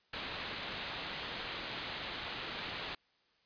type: low-pass noise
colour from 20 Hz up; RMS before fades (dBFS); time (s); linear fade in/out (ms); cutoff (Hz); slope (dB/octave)
white; -42; 0.13-2.95; 5; 4200; 48
effects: white hiss -72 dBFS RMS until 3.45 s + resampled to 11025 Hz